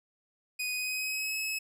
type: tone with pitch glide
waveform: sawtooth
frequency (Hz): 2489 to 2578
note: D#7 to E7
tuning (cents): 0 to -39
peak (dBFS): -28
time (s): 0.59-1.59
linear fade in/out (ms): 10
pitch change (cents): +61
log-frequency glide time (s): 0.73-1.37
effects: none